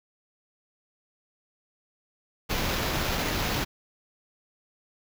pink noise with sample-and-hold, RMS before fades -28 dBFS, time 2.49-3.65 s, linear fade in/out 20 ms, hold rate 8820 Hz, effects none

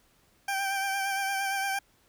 20% pulse tone with vibrato, 784 Hz, G5, in tune, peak -23 dBFS, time 0.48-1.79 s, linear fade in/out 5 ms, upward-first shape sine, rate 8.7 Hz, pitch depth 28 cents each way, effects pink hiss -65 dBFS RMS until 2.08 s

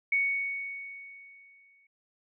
sine tone with exponential decay, 2226 Hz, C#7, 7 cents sharp, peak -22 dBFS, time 0.12-1.87 s, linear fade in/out 5 ms, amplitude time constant 380 ms, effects none

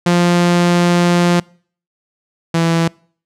sawtooth tone pair in turn, 174.61 / 166.2 Hz, F3 / E3, 0 / +15 cents, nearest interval minor second, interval 85 cents, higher first, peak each -6 / -8 dBFS, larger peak first, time 0.06-1.4 / 2.54-2.88 s, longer first, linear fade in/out 5 ms, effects noise-tail reverb RT60 0.5 s tail -26 dB re dry + low-pass 8000 Hz 12 dB/octave

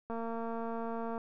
click train, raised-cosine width 1 ms, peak -26 dBFS, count 248, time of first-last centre 0.1-1.179 s, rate 229 Hz, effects none

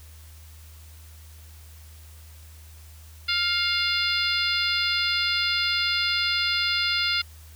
harmonic tone with a mistuned harmonic, 698.5 Hz, F5, in tune, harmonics 2 / 3 / 4 / 5 / 6 / 7, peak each -29 / -29 / -29 / -29 / -29 / -29 dBFS, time 3.28-7.22 s, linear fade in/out 10 ms, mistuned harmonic 3, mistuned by +31 cents, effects added 78 Hz sine -44 dBFS peak until 7.55 s + white hiss -53 dBFS RMS until 7.55 s

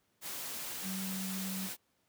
sine tone in noise, 190 Hz, F#3, 46 cents sharp, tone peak -37 dBFS, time 0.82-1.7 s, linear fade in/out 50 ms, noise white, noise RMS -41 dBFS, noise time 0.21-1.77 s, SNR +1 dB, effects pink hiss -75 dBFS RMS until 2.08 s + high-pass 100 Hz 12 dB/octave

